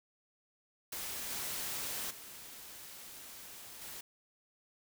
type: noise with level steps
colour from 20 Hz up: white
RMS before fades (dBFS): -41 / -39 / -50 / -46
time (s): 0.92-4.01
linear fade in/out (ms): 5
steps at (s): 1.3 / 2.1 / 3.81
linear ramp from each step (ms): 10
effects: none